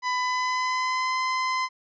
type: tone with pitch glide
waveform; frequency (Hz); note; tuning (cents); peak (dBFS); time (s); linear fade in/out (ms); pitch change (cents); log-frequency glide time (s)
30% pulse; 1000 to 1029.3; B5 to C6; +21 to -29; -21; 0.02-1.69; 50; +50; 0.19-1.17
effects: resampled to 16000 Hz